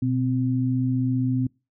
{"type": "tone pair together", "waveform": "sine", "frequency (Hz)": [123.47, 258.3], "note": ["B2", "C4"], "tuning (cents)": [0, -22], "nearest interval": "octave + minor second", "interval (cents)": 1278, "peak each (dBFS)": -23, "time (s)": [0.02, 1.47], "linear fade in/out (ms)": 5, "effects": ["noise-tail reverb RT60 0.3 s tail -26 dB re dry"]}